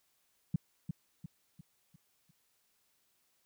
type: tone with echo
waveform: sine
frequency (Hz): 162.4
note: E3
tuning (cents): -26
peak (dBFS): -25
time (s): 0.54-0.56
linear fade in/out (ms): 5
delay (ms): 350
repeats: 5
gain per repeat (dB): -7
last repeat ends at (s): 2.31
effects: white hiss -75 dBFS RMS until 3.45 s